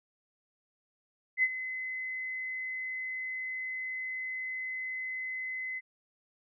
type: tone with ADSR envelope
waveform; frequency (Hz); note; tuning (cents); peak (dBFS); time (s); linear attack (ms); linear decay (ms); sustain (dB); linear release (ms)
sine; 2037; C7; -47; -21; 1.37-5.81; 60; 48; -13; 35
effects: none